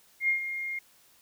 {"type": "tone with ADSR envelope", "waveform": "sine", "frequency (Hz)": 2129, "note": "C7", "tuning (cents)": 30, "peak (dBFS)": -21, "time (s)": [0.2, 0.79], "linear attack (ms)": 85, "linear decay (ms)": 110, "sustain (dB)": -10, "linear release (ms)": 5, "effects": ["white hiss -61 dBFS RMS until 1.21 s"]}